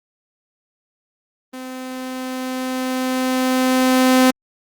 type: tone with level ramp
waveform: sawtooth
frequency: 257.4 Hz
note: C4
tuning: 28 cents flat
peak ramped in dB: -26 to -6 dBFS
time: 1.53-4.31 s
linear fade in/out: 10 ms
effects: Opus 32 kbps